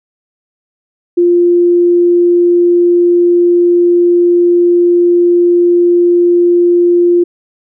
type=tone; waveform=sine; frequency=349.2 Hz; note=F4; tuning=in tune; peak=-5 dBFS; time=1.17-7.24 s; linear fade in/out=10 ms; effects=none